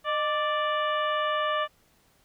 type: harmonic tone with a mistuned harmonic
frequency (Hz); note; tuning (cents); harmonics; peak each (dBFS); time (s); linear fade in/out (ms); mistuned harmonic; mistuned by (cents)
587.3; D5; 0; 1 / 2 / 3 / 4 / 5 / 6; -29 / -27 / -33 / -41 / -36 / -43; 0.04-1.68; 50; 1; +72
effects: pink hiss -64 dBFS RMS until 2.24 s